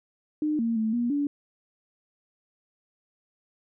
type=tone with pitch steps; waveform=sine; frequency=303.5 / 229.9 / 220 / 239 / 287.3 Hz; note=D#4 / A#3 / A3 / A#3 / D4; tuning=-43 / -24 / 0 / +43 / -38 cents; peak=-23 dBFS; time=0.42-1.27 s; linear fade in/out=2 ms; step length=170 ms; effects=none